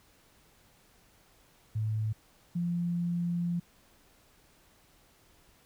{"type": "tone pair in turn", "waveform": "sine", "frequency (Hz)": [108.8, 173.02], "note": ["A2", "F3"], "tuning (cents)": [-19, -16], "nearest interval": "minor sixth", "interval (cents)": 803, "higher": "second", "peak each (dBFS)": -28, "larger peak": "neither", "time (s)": [[1.75, 2.13], [2.55, 3.6]], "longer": "second", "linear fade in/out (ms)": 10, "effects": ["pink hiss -63 dBFS RMS until 5.65 s"]}